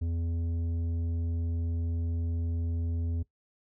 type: tone with tanh clipping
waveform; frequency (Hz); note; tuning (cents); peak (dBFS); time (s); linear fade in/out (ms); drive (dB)
sine; 83.9; E2; +31; -30; 0.01-3.23; 10; 9
effects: noise-tail reverb RT60 0.1 s tail -18 dB re dry